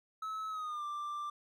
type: tone with pitch glide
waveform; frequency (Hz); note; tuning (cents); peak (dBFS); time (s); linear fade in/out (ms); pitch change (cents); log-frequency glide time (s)
triangle; 1295 to 1180.7; E6 to D6; -31 to +9; -35; 0.22-1.3; 5; -160; 0.49-0.84
effects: none